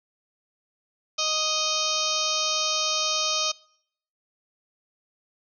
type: harmonic tone with a mistuned harmonic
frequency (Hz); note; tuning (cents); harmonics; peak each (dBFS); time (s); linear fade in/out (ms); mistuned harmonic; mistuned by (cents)
622.3; D#5; 0; 1 / 2 / 4 / 5 / 6 / 7 / 8 / 9 / 10; -34 / -31 / -33 / -32 / -31 / -33 / -32 / -30 / -33; 1.18-3.52; 10; 10; +32
effects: noise-tail reverb RT60 0.7 s tail -25 dB re dry